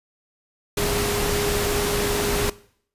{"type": "tone in noise", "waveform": "sine", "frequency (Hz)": 410, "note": "G#4", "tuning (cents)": -22, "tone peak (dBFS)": -26, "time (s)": [0.77, 2.5], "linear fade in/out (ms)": 5, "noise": "pink", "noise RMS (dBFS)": -24, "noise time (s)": [0.77, 2.5], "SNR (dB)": -5, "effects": ["noise-tail reverb RT60 0.6 s tail -20 dB re dry", "resampled to 32000 Hz"]}